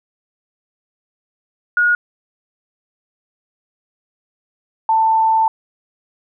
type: tone pair in turn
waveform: sine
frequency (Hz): 1443 / 888.6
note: F#6 / A5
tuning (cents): -44 / +17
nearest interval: minor sixth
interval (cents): 839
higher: first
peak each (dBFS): -11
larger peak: neither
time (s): 1.77-1.95 / 4.89-5.48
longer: second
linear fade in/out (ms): 2
effects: none